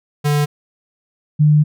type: tone pair in turn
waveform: square / sine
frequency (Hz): 146.8 / 150.4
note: D3 / D3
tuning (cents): 0 / +42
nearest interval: unison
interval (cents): 42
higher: second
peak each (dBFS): -14 / -8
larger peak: second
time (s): 0.24-0.46 / 1.39-1.64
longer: second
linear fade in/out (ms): 20
effects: none